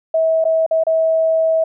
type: tone with dropouts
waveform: sine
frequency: 646 Hz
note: E5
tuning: 35 cents flat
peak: -12 dBFS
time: 0.14-1.64 s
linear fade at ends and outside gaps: 5 ms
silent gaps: 0.442-0.451 / 0.664-0.71 / 0.837-0.867 s
effects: none